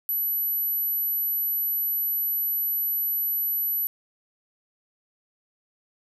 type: tone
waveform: sine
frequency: 11840 Hz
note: F#9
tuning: in tune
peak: -23 dBFS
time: 0.09-3.87 s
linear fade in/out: 0 ms
effects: none